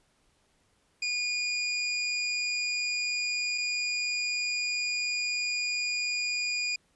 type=tone pair in turn; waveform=25% pulse; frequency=2441 / 2441 Hz; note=D#7 / D#7; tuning=-34 / -34 cents; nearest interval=unison; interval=0 cents; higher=neither; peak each=-24 dBFS; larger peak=neither; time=1.02-3.58 / 3.58-6.76 s; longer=second; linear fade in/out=5 ms; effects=pink hiss -69 dBFS RMS until 6.95 s + resampled to 24000 Hz